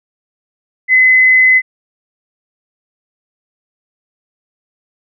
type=tone; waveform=sine; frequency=2031 Hz; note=B6; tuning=48 cents sharp; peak=-5 dBFS; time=0.88-1.62 s; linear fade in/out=50 ms; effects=none